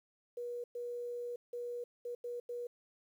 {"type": "tone bursts at uneven times", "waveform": "sine", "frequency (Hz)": 482.4, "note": "B4", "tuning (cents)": -41, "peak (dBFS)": -38, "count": 6, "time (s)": [[0.37, 0.64], [0.75, 1.36], [1.53, 1.84], [2.05, 2.15], [2.24, 2.4], [2.49, 2.67]], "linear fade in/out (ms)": 5, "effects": ["11-bit"]}